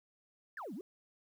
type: exponential two-way sweep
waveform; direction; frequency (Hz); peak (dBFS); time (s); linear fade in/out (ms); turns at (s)
sine; down then up; 1859 to 176.8 to 423.8; -40; 0.57-0.81; 2; 0.74
effects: tanh soft clip ceiling -37 dBFS + 11-bit

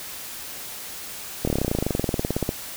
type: slowing click train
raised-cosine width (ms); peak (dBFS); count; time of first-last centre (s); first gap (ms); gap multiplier
2; -9; 26; 1.45-2.491; 25; 1.04
effects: white hiss -36 dBFS RMS until 2.76 s

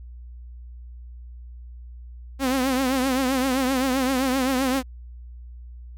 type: tone with vibrato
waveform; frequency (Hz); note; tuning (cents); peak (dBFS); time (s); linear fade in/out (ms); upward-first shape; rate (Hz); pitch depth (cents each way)
sawtooth; 261.6; C4; 0; -16; 2.39-4.83; 50; triangle; 7.7; 99
effects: added 60 Hz sine -37 dBFS peak until 5.97 s + MP3 96 kbps

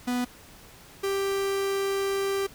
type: tone pair in turn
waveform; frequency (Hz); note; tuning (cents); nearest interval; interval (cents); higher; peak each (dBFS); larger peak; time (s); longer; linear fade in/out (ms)
45% pulse; 246.9 / 392.7; B3 / G4; 0 / +3; minor sixth; 803; second; -25 / -25; neither; 0.07-0.25 / 1.03-2.47; second; 10
effects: pink hiss -50 dBFS RMS until 2.54 s

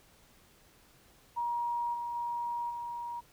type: tone with level steps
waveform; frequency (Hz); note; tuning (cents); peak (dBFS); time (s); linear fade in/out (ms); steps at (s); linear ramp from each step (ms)
sine; 950; A#5; +33; -30 / -34 / -32 / -36; 1.36-3.21; 20; 1.93 / 2.14 / 2.69; 20
effects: pink hiss -62 dBFS RMS until 3.32 s

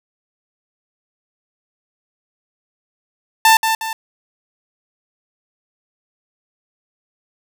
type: tone with echo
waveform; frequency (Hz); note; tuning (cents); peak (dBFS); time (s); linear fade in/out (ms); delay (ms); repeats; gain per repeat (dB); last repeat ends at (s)
sawtooth; 890; A5; +20; -4; 3.45-3.57; 2; 180; 2; -7; 3.93
effects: none

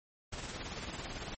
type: noise with tremolo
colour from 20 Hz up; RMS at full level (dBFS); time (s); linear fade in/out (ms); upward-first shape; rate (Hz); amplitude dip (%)
pink; -40; 0.32-1.35; 10; sine; 18; 45
effects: MP3 32 kbps

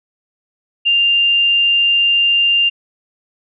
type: tone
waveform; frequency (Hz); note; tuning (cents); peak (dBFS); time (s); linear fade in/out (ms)
sine; 2794; F7; 0; -10; 0.85-2.7; 20
effects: none

